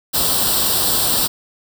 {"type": "noise with comb filter", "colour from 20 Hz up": "white", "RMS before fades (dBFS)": -17, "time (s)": [0.13, 1.28], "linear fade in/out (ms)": 20, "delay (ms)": 0.23, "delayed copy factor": 0.75, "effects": []}